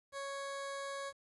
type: tone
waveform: 20% pulse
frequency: 554 Hz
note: C#5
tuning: 1 cent flat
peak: -35 dBFS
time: 0.12-1.13 s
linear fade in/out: 50 ms
effects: resampled to 24000 Hz + 11-bit